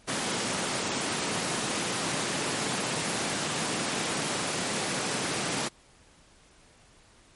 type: high-pass noise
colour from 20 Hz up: pink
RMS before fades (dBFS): -30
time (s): 0.07-5.69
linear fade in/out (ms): 20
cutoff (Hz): 140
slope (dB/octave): 24
effects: pink hiss -58 dBFS RMS until 7.35 s + MP3 48 kbps